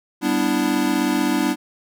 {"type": "chord", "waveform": "square", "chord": "E minor seventh", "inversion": "first", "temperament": "equal", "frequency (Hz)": [196, 246.9, 293.7, 329.6], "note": ["G3", "B3", "D4", "E4"], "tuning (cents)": [0, 0, 0, 0], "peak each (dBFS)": [-27, -24, -22, -25], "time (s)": [0.21, 1.56], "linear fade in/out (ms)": 50, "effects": []}